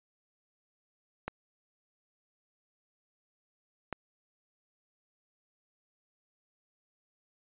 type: clicks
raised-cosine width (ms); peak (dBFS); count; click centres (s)
0.5; -19; 2; 1.28 / 3.927
effects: resampled to 8000 Hz